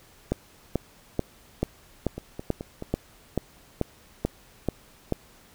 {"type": "two click trains", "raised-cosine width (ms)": 2, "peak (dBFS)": [-10, -20], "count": [12, 4], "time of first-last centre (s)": [[0.32, 5.123], [2.18, 2.824]], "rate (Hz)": [2.29, 4.66], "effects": ["pink hiss -55 dBFS RMS until 5.54 s"]}